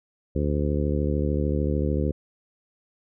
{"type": "harmonic tone", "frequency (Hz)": 73.42, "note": "D2", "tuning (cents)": 0, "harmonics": [1, 2, 3, 4, 5, 6, 7], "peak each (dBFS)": [-25, -28, -30, -31, -32, -33, -33], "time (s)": [0.35, 2.12], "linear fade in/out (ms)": 10, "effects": []}